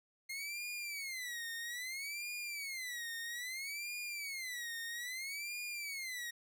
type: tone with vibrato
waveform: sawtooth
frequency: 2114 Hz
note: C7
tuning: 17 cents sharp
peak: -37 dBFS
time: 0.29-6.31 s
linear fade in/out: 10 ms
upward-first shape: sine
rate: 0.61 Hz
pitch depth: 240 cents each way
effects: none